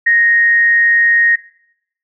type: tone with frequency modulation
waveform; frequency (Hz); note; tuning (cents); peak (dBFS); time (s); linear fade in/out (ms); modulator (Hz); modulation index
sine; 1864.7; A#6; 0; -8; 0.06-1.36; 10; 182; 0.24
effects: noise-tail reverb RT60 0.7 s tail -19 dB re dry